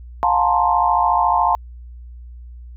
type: tone cluster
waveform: sine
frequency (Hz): 710 / 863 / 917 / 1049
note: F5 / A5 / A#5 / C6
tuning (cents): +28 / -34 / -29 / +4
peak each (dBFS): -19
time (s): 0.23-1.55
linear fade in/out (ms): 0
effects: added 60 Hz sine -34 dBFS peak until 2.76 s